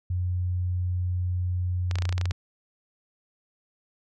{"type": "tone", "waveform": "sine", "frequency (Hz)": 90, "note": "F#2", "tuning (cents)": -47, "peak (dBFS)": -24, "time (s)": [0.1, 2.32], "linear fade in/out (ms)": 5}
{"type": "clicks", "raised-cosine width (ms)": 0.2, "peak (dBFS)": -15, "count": 11, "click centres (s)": [1.912, 1.956, 1.986, 2.022, 2.054, 2.092, 2.126, 2.18, 2.213, 2.256, 2.31]}
{"effects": []}